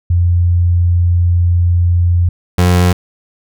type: tone pair in turn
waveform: sine / 30% pulse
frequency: 87.31 / 89.4 Hz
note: F2 / F2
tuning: 0 / +41 cents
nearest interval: unison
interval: 41 cents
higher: second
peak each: -8 / -5 dBFS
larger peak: second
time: 0.1-2.29 / 2.58-2.93 s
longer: first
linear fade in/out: 5 ms
effects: none